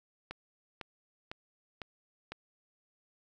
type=click train; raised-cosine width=0.3 ms; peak=-24 dBFS; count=5; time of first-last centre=0.31-2.32 s; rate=1.99 Hz; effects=none